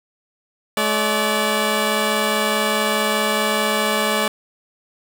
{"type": "tone pair together", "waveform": "10% pulse", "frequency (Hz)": [214.2, 578], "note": ["A3", "D5"], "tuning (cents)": [-46, -28], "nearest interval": "octave + perfect fourth", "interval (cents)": 1718, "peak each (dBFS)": -12, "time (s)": [0.77, 4.28], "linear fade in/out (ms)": 2, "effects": []}